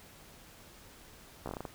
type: slowing click train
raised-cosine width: 1 ms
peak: -24 dBFS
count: 8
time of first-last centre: 1.46-1.652 s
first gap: 14 ms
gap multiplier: 1.22
effects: pink hiss -55 dBFS RMS until 1.74 s